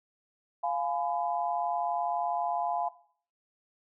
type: chord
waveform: sine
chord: F diminished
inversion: none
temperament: just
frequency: 698.5 / 838.1 / 1005.8 Hz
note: F5 / Ab5 / Cb6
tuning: 0 / +16 / +31 cents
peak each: -30 / -32 / -35 dBFS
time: 0.63-2.89 s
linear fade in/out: 10 ms
effects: noise-tail reverb RT60 0.5 s tail -17 dB re dry